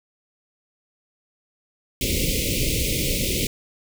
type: band-stop noise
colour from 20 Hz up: pink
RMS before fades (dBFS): -23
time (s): 2.01-3.47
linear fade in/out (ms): 2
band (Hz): 560 to 2100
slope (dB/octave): 96
effects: none